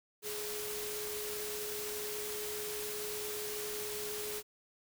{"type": "tone in noise", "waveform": "sine", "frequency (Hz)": 420.5, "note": "G#4", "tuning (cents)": 22, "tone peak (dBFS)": -41, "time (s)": [0.22, 4.43], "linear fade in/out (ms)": 50, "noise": "white", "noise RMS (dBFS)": -41, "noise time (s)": [0.22, 4.43], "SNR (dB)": -3, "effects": []}